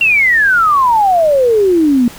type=exponential sweep; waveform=sine; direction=down; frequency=2776 to 233.1 Hz; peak=-7 dBFS; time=0.01-2.08 s; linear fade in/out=2 ms; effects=pink hiss -34 dBFS RMS until 2.18 s